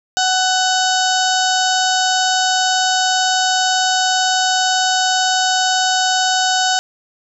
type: harmonic tone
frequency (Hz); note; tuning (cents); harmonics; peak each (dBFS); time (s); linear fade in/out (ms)
747; F#5; +16; 1 / 2 / 4 / 5 / 6 / 7 / 8 / 9 / 10; -17 / -20 / -23 / -24 / -25 / -25 / -26 / -27 / -27; 0.17-6.79; 0
effects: none